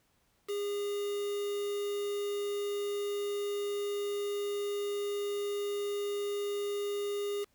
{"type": "tone with quantisation", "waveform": "triangle", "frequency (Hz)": 407.2, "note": "G#4", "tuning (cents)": -34, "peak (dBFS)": -30, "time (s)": [0.48, 7.45], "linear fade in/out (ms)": 20, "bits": 7, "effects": ["pink hiss -72 dBFS RMS until 7.54 s"]}